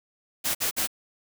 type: noise bursts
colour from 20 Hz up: white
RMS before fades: -26 dBFS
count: 3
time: 0.44-0.874 s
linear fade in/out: 20 ms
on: 110 ms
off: 52 ms
effects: none